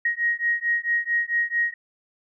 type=beating tone pair; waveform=sine; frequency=1880 / 1884.5 Hz; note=A#6 / A#6; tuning=+14 / +18 cents; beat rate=4.5 Hz; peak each=-24 dBFS; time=0.05-1.74 s; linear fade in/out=5 ms; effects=none